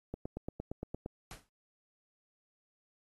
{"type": "click train", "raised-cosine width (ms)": 2, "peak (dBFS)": -25, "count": 9, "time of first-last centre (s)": [0.14, 1.061], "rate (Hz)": 8.69}
{"type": "noise with exponential decay", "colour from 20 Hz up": "pink", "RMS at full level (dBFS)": -43, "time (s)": [1.31, 1.49], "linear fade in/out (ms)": 1, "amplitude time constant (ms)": 37}
{"effects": ["AAC 32 kbps"]}